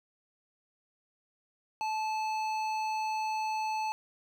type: tone with hard clipping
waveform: sine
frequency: 870 Hz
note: A5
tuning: 20 cents flat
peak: -32 dBFS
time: 1.81-3.92 s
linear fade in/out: 0 ms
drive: 12 dB
effects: none